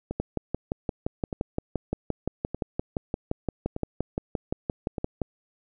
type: two click trains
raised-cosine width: 2 ms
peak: -13 / -17 dBFS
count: 30 / 5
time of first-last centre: 0.2-5.217 / 0.11-4.982 s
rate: 5.78 / 0.821 Hz
effects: none